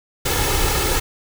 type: noise with comb filter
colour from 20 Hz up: pink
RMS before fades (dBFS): -19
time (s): 0.25-1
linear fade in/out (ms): 10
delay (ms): 2.3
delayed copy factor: +0.65
effects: none